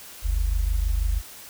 sine tone pair together, 47.17 / 73.42 Hz, F#1 / D2, +34 / 0 cents, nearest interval minor sixth, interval 766 cents, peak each -21 / -27 dBFS, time 0.22-1.22 s, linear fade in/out 50 ms, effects white hiss -43 dBFS RMS until 1.49 s

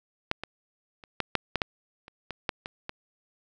clicks, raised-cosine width 0.3 ms, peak -9 / -18 / -30 / -10 / -6 / -10 / -9 / -29 / -19 / -10 / -19 / -18 dBFS, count 12, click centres 0.314 / 0.436 / 1.038 / 1.203 / 1.353 / 1.557 / 1.618 / 2.081 / 2.307 / 2.492 / 2.659 / 2.894 s, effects none

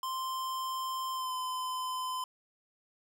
square tone with pitch glide, 1044 to 1021.9 Hz, C6 to C6, -4 to -41 cents, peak -34 dBFS, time 0.03-2.24 s, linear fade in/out 2 ms, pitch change -37 cents, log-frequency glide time 1.13-1.33 s, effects none

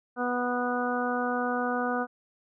harmonic tone, 246.1 Hz, B3, 6 cents flat, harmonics 1 / 2 / 3 / 4 / 5 / 6, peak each -31 / -32 / -32 / -38 / -34 / -34 dBFS, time 0.16-2.07 s, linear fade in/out 50 ms, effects none

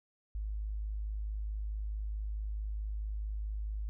sine tone, 52.3 Hz, G#1, 13 cents sharp, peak -34 dBFS, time 0.35-3.89 s, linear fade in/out 0 ms, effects none

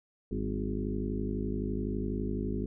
harmonic tone with a mistuned harmonic, 51.91 Hz, G#1, in tune, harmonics 1 / 2 / 3 / 4 / 5 / 6 / 7 / 8, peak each -36 / -39 / -45 / -36 / -37 / -44 / -39 / -41 dBFS, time 0.31-2.66 s, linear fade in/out 5 ms, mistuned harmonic 4, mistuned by -77 cents, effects none

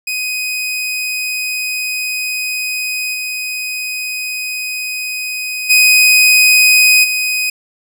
sawtooth tone with level steps, 2504 Hz, D#7, 10 cents sharp, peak -14 / -16 / -3 / -11 dBFS, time 0.07-7.5 s, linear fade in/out 5 ms, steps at 3.13 / 5.69 / 7.03 s, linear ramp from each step 20 ms, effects none

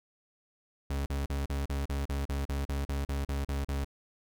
40% pulse tone bursts, 69.6 Hz, C#2, 8 cents sharp, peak -29 dBFS, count 15, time 0.9-3.846 s, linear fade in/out 5 ms, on 160 ms, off 39 ms, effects none

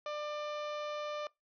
harmonic tone, 596 Hz, D5, 25 cents sharp, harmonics 1 / 2 / 3 / 4 / 5 / 6 / 7 / 8 / 9 / 10, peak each -38 / -41 / -53 / -50 / -54 / -54 / -57 / -63 / -62 / -62 dBFS, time 0.06-1.27 s, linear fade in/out 2 ms, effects noise-tail reverb RT60 0.2 s tail -24 dB re dry

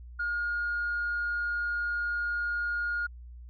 sine tone, 1426 Hz, F6, 36 cents sharp, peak -27 dBFS, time 0.19-3.07 s, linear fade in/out 10 ms, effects tanh soft clip ceiling -24 dBFS + added 60 Hz sine -43 dBFS peak until 3.49 s

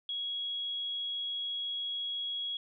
sine tone, 3322 Hz, G#7, in tune, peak -33 dBFS, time 0.09-2.57 s, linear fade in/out 2 ms, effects none

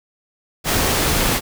pink noise, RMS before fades -18 dBFS, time 0.64-1.41 s, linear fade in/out 50 ms, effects none

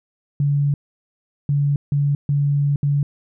sine tone bursts at uneven times, 143 Hz, D3, 46 cents flat, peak -15 dBFS, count 5, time 0.4-0.74 / 1.49-1.76 / 1.92-2.15 / 2.29-2.76 / 2.83-3.03 s, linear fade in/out 2 ms, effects none

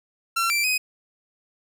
sawtooth tone with pitch steps, 1357 / 2347 / 2511 Hz, E6 / D7 / D#7, +50 / -2 / +15 cents, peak -17 dBFS, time 0.36-0.78 s, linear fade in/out 10 ms, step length 140 ms, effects none

